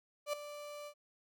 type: tone with ADSR envelope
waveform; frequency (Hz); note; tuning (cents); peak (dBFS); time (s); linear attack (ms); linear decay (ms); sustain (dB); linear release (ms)
35% pulse; 587.3; D5; 0; -30; 0.26-0.94; 72; 4; -13; 72
effects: none